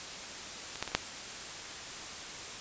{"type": "clicks", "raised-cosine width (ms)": 0.2, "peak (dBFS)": [-23, -14, -20, -27, -7], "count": 5, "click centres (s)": [0.757, 0.826, 0.877, 0.918, 0.95], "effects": ["white hiss -42 dBFS RMS until 2.6 s", "resampled to 16000 Hz"]}